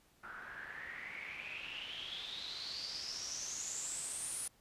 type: noise with low-pass filter sweep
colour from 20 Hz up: white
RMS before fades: -44 dBFS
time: 0.23-4.48 s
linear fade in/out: 5 ms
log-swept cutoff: 1400 to 10000 Hz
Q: 9.1
effects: pink hiss -69 dBFS RMS until 4.6 s + resampled to 32000 Hz